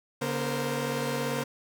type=tone cluster; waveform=sawtooth; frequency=141.4 / 239.9 / 463.3 / 521 Hz; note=C#3 / A#3 / A#4 / C5; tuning=+35 / +50 / -11 / -7 cents; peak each=-30 dBFS; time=0.21-1.44 s; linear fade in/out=10 ms; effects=none